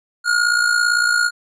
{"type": "tone with amplitude modulation", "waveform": "square", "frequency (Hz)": 1430, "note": "F6", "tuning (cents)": 41, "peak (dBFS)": -12, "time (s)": [0.24, 1.31], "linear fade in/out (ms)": 50, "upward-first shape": "sine", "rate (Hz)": 57.8, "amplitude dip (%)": 65, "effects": ["resampled to 22050 Hz"]}